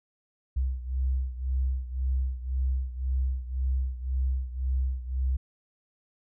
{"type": "beating tone pair", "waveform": "sine", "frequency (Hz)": [64.2, 66.1], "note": ["C2", "C2"], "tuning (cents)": [-32, 18], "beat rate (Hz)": 1.9, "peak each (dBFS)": [-27, -31], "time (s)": [0.56, 5.37], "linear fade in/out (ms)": 10, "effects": []}